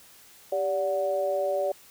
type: tone cluster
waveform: sine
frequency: 393 / 577 / 737 Hz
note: G4 / D5 / F#5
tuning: +4 / -31 / -7 cents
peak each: -32 / -25 / -33 dBFS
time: 0.52-1.72 s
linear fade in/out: 5 ms
effects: white hiss -53 dBFS RMS until 1.9 s